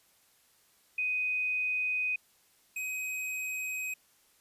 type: tone pair in turn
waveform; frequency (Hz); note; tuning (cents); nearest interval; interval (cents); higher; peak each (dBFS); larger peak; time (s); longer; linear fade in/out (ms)
sine / square; 2500 / 2522; D#7 / D#7; +8 / +23; unison; 15; second; -28 / -34; first; 0.98-2.16 / 2.76-3.94; neither; 5
effects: white hiss -66 dBFS RMS until 4.4 s + resampled to 32000 Hz